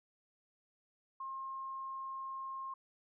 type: tone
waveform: sine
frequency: 1068 Hz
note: C6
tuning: 35 cents sharp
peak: -40 dBFS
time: 1.2-2.74 s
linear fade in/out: 5 ms
effects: none